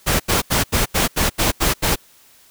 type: noise bursts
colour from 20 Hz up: pink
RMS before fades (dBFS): -17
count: 9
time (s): 0.06-1.96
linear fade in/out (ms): 20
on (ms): 140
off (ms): 80
effects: white hiss -51 dBFS RMS until 2.5 s